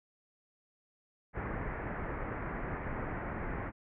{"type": "low-pass noise", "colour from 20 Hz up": "pink", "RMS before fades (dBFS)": -38, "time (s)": [1.33, 3.72], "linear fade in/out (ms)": 50, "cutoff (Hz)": 2100, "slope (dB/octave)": 48, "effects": []}